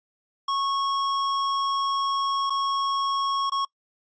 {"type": "tone with dropouts", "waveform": "square", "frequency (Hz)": 1100, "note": "C#6", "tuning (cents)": -14, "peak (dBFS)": -24, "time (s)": [0.48, 3.65], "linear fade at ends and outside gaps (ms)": 5, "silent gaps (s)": [[2.498, 2.503], [3.498, 3.519]], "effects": ["noise-tail reverb RT60 0.1 s tail -24 dB re dry", "resampled to 16000 Hz"]}